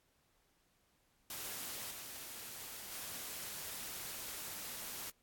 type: noise with level steps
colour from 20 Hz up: white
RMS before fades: -44 / -48 / -45 dBFS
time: 1.3-5.1 s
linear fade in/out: 2 ms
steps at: 1.9 / 2.91 s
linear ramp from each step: 20 ms
effects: pink hiss -75 dBFS RMS until 5.22 s + AAC 64 kbps